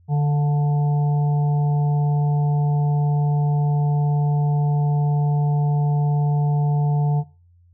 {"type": "harmonic tone with a mistuned harmonic", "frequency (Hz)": 146.83, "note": "D3", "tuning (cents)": 0, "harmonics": [1, 3, 5, 6], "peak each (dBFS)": [-16, -34, -32, -36], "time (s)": [0.08, 7.24], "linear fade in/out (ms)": 50, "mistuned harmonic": 5, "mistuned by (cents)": -33, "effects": ["noise-tail reverb RT60 0.4 s tail -23 dB re dry", "added 87 Hz sine -51 dBFS peak until 7.73 s"]}